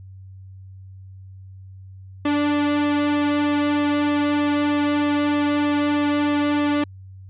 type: tone with flanger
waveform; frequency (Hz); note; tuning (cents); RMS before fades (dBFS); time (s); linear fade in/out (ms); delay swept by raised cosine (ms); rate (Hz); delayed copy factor
sawtooth; 292.6; D4; -6; -20; 2.25-6.84; 5; 1.3 to 2.22; 3.2; -0.65
effects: added 95 Hz sine -38 dBFS peak until 7.29 s + resampled to 8000 Hz